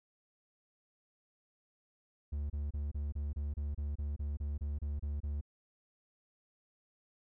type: tone bursts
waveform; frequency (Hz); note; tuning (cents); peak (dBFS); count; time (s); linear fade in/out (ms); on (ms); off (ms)
triangle; 72.7; D2; -17; -32; 15; 2.32-5.412; 10; 180; 28
effects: none